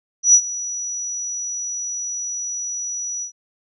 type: tone with ADSR envelope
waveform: sine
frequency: 5870 Hz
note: F#8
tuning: 15 cents flat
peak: -6 dBFS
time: 0.23-3.32 s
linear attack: 110 ms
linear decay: 66 ms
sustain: -18 dB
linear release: 97 ms
effects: none